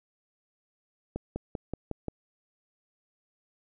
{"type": "accelerating click train", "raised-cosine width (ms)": 2, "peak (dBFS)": -19, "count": 6, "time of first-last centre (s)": [1.16, 2.083], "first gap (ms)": 200, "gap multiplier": 0.96, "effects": []}